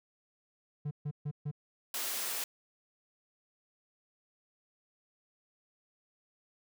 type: tone bursts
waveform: triangle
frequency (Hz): 147.2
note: D3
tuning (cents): +4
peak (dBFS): -31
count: 4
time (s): 0.85-1.514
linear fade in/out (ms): 10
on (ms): 61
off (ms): 140
type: high-pass noise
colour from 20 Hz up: white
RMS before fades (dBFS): -36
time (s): 1.94-2.44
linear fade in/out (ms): 2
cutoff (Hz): 350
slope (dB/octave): 12
effects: none